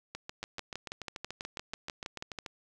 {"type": "two click trains", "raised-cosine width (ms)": 0.2, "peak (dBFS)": [-22, -20], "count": [17, 13], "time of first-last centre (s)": [[0.15, 2.462], [0.43, 2.388]], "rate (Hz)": [6.92, 6.13], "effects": []}